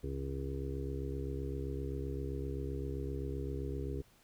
harmonic tone, 67.7 Hz, C#2, 40 cents flat, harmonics 1 / 2 / 4 / 5 / 6 / 7, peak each -39 / -42 / -45 / -47 / -43 / -49 dBFS, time 0.03-4.02 s, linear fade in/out 10 ms, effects pink hiss -66 dBFS RMS until 4.23 s

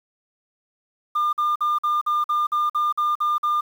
sine tone bursts, 1203 Hz, D6, 41 cents sharp, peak -16 dBFS, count 11, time 1.15-3.61 s, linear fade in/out 10 ms, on 180 ms, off 48 ms, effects tanh soft clip ceiling -17 dBFS + 8-bit

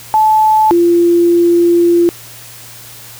sine tone pair in turn, 867 / 344.1 Hz, A5 / F4, -26 / -26 cents, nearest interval octave + major third, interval 1600 cents, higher first, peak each -6 dBFS, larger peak neither, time 0.14-0.71 / 0.71-2.09 s, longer second, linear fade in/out 0 ms, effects added 117 Hz sine -41 dBFS peak until 3.19 s + white hiss -34 dBFS RMS until 3.19 s

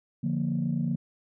sine chord, Bb major, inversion first, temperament equal, 146.83 / 174.61 / 233.1 Hz, D3 / F3 / Bb3, 0 / 0 / 0 cents, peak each -29 dBFS, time 0.23-0.96 s, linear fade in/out 10 ms, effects tanh soft clip ceiling -18 dBFS

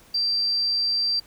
triangle tone, 4699 Hz, D8, in tune, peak -17 dBFS, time 0.14-1.2 s, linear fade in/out 10 ms, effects tanh soft clip ceiling -19 dBFS + pink hiss -53 dBFS RMS until 1.26 s

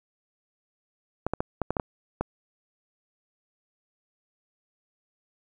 clicks, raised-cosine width 1 ms, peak -12 dBFS, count 8, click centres 1.266 / 1.336 / 1.405 / 1.617 / 1.706 / 1.768 / 1.798 / 2.21 s, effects 9-bit

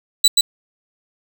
30% pulse tone with echo, 3951 Hz, B7, in tune, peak -6 dBFS, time 0.24-0.28 s, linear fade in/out 5 ms, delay 130 ms, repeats 1, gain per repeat -2 dB, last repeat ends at 0.41 s, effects none

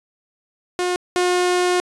sawtooth tone pair in turn, 359 / 359 Hz, F4 / F4, +48 / +48 cents, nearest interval unison, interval 0 cents, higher neither, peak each -15 / -12 dBFS, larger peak second, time 0.79-0.96 / 1.16-1.8 s, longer second, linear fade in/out 0 ms, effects resampled to 24000 Hz

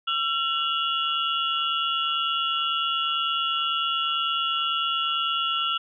sine tone cluster, 1349 / 2814 / 2963 / 3356 Hz, E6 / F7 / F#7 / G#7, +40 / +12 / +2 / +17 cents, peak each -26 / -28 / -31 / -31 dBFS, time 0.07-5.78 s, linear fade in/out 10 ms, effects none

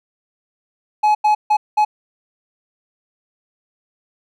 triangle tone bursts at uneven times, 847 Hz, G#5, 34 cents sharp, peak -9 dBFS, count 4, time 1.03-1.15 / 1.24-1.35 / 1.5-1.57 / 1.77-1.85 s, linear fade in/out 10 ms, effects none

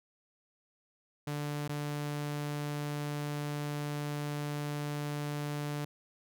sawtooth tone with dropouts, 146.83 Hz, D3, in tune, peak -30 dBFS, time 1.27-5.85 s, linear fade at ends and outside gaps 5 ms, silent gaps 1.679-1.692 s, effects none

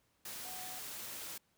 sine tone in noise, 740 Hz, F#5, in tune, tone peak -50 dBFS, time 0.45-0.79 s, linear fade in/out 5 ms, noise white, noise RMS -45 dBFS, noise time 0.25-1.38 s, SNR -8 dB, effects pink hiss -75 dBFS RMS until 1.57 s + high-pass 60 Hz 12 dB/octave

